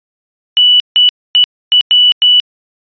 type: tone bursts at uneven times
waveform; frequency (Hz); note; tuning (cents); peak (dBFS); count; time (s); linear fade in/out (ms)
sine; 2960; F#7; 0; -4; 6; 0.57-0.8 / 0.96-1.09 / 1.35-1.44 / 1.72-1.81 / 1.91-2.12 / 2.22-2.4; 0
effects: resampled to 11025 Hz